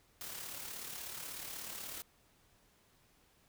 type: noise with amplitude modulation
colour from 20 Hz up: white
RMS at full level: -43 dBFS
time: 0.21-2.02 s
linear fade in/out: 0 ms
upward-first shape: sine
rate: 36.4 Hz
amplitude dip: 45%
effects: pink hiss -69 dBFS RMS until 3.48 s